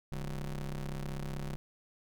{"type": "ring-modulated tone", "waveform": "35% pulse", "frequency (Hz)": 65.1, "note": "C2", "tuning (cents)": -8, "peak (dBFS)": -31, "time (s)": [0.12, 1.56], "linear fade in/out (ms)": 0, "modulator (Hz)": 79.8, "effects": []}